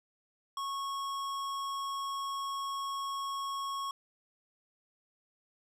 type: tone with hard clipping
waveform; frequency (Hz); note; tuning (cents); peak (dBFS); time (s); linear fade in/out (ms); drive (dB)
sine; 1100; C#6; -14; -36; 0.57-3.91; 2; 15
effects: none